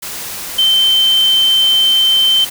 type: tone in noise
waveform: sine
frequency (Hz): 3100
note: G7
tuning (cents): -20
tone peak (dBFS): -8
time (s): 0.58-2.45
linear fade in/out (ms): 10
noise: white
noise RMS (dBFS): -25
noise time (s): 0.02-2.5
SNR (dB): +14
effects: none